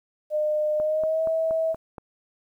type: tone with pitch glide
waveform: sine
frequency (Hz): 607 to 646.8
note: D#5 to E5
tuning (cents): -43 to -33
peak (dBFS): -21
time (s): 0.3-1.76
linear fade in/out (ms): 50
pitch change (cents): +110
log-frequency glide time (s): 0.76-1.25
type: click train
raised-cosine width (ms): 1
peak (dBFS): -23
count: 6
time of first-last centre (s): 0.8-1.982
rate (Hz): 4.23
effects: 10-bit